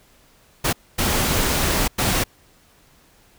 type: noise bursts at uneven times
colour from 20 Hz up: pink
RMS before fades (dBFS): -20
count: 3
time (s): 0.64-0.73 / 0.98-1.88 / 1.98-2.24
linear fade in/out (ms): 10
effects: pink hiss -55 dBFS RMS until 3.38 s